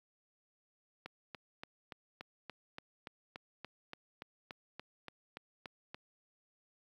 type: click train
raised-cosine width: 0.3 ms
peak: -28 dBFS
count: 18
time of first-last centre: 1.06-5.945 s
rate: 3.48 Hz
effects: high-pass 100 Hz 12 dB/octave + 11-bit